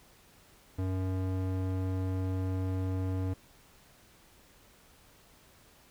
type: tone with band-pass filter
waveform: square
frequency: 93.5 Hz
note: F#2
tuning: 19 cents sharp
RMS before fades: -32 dBFS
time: 0.78-3.34 s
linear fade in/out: 10 ms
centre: 210 Hz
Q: 0.54
effects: pink hiss -60 dBFS RMS until 5.9 s